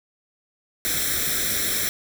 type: noise with comb filter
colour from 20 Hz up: white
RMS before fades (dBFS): -24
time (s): 0.85-1.89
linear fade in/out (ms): 0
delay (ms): 0.53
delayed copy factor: +0.8
effects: none